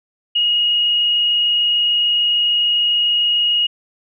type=tone with frequency modulation; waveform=sine; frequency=2880 Hz; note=F#7; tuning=47 cents flat; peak=-13 dBFS; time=0.35-3.67 s; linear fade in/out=10 ms; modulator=26.8 Hz; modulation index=0.7; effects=none